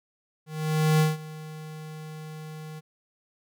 square tone with ADSR envelope, 155.56 Hz, D#3, in tune, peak -18 dBFS, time 0.46-2.81 s, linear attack 540 ms, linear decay 170 ms, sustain -20 dB, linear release 28 ms, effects none

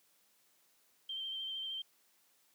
sine tone with vibrato, 3136 Hz, G7, in tune, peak -38 dBFS, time 1.09-1.82 s, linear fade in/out 5 ms, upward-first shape sine, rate 13 Hz, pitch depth 23 cents each way, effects white hiss -71 dBFS RMS until 2.54 s + high-pass 150 Hz 12 dB/octave

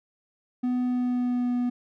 triangle tone with pitch glide, 249 to 245.1 Hz, B3 to B3, +14 to -13 cents, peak -21 dBFS, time 0.63-1.7 s, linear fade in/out 10 ms, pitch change -27 cents, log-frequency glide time 0.84-1.54 s, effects none

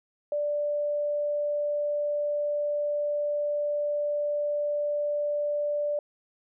sine tone, 587.3 Hz, D5, in tune, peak -25 dBFS, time 0.32-5.99 s, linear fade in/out 2 ms, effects none

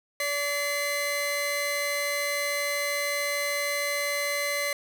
sawtooth tone pair together, 574.7 / 2048 Hz, D5 / C7, -38 / -38 cents, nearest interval octave + minor seventh, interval 2200 cents, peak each -26 / -25 dBFS, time 0.2-4.73 s, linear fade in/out 2 ms, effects none

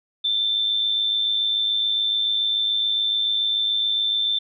sine tone with amplitude modulation, 3551 Hz, A7, 15 cents sharp, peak -17 dBFS, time 0.24-4.39 s, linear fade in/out 10 ms, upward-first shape sine, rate 107 Hz, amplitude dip 45%, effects none

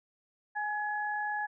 sine tone pair together, 836 / 1691.9 Hz, G#5 / G#6, +11 / +32 cents, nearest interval octave, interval 1221 cents, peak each -33 / -34 dBFS, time 0.55-1.47 s, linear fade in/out 20 ms, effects none

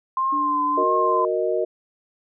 sine tone with vibrato, 1046.5 Hz, C6, in tune, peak -19 dBFS, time 0.17-1.25 s, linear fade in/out 2 ms, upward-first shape triangle, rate 1.6 Hz, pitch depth 47 cents each way
sine tone, 293.7 Hz, D4, in tune, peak -28 dBFS, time 0.32-0.84 s, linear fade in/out 10 ms
sine chord, D# minor, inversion first, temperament equal with one note detuned, 368.1 / 466.2 / 622.3 Hz, F#4 / A#4 / D#5, -9 / 0 / 0 cents, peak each -24 dBFS, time 0.77-1.65 s, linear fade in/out 10 ms
effects none

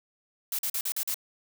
blue noise bursts, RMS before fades -30 dBFS, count 6, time 0.52-1.143 s, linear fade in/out 2 ms, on 68 ms, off 43 ms, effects none

